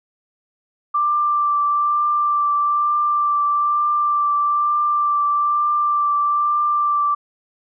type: tone with vibrato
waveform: sine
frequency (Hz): 1178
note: D6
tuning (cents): +5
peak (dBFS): -15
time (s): 0.94-7.15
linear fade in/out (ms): 10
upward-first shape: triangle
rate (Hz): 1.1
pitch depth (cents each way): 15
effects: none